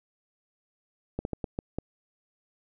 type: slowing click train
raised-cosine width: 2 ms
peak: -17 dBFS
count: 6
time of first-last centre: 1.19-1.786 s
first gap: 61 ms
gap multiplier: 1.34
effects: none